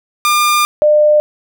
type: tone pair in turn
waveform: sawtooth / sine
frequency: 1202 / 601 Hz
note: D6 / D5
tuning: +40 / +40 cents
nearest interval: octave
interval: 1200 cents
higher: first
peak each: -6 dBFS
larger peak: neither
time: 0.25-0.65 / 0.82-1.2 s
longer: first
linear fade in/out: 0 ms
effects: none